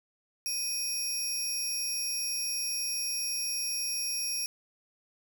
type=tone pair together; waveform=sawtooth; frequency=2489 / 5588 Hz; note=D#7 / F8; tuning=0 / 0 cents; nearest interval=octave + major second; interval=1400 cents; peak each=-37 / -28 dBFS; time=0.46-4.46 s; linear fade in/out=0 ms; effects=none